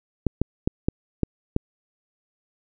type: clicks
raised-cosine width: 3 ms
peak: -7 dBFS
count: 6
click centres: 0.267 / 0.416 / 0.675 / 0.885 / 1.233 / 1.564 s
effects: none